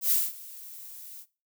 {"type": "noise with ADSR envelope", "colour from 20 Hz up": "violet", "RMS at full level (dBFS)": -22, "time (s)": [0.01, 1.26], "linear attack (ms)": 100, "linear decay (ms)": 210, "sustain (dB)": -22, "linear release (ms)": 63, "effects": ["noise-tail reverb RT60 0.3 s tail -18 dB re dry"]}